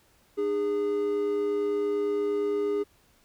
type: tone pair together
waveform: triangle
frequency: 301.3 / 410 Hz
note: D4 / G#4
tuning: +44 / -22 cents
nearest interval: perfect fourth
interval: 534 cents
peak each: -32 / -23 dBFS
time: 0.37-2.84 s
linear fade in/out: 20 ms
effects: pink hiss -63 dBFS RMS until 3.24 s